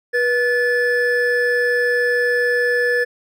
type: tone pair together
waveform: triangle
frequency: 486.5 / 1733.7 Hz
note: B4 / A6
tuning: -26 / -26 cents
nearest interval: octave + minor seventh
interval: 2200 cents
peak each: -16 dBFS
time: 0.13-3.05 s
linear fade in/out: 20 ms
effects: none